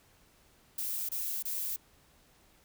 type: noise bursts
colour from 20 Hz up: violet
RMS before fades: -35 dBFS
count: 3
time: 0.78-1.762 s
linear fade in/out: 5 ms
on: 310 ms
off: 26 ms
effects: pink hiss -64 dBFS RMS until 2.64 s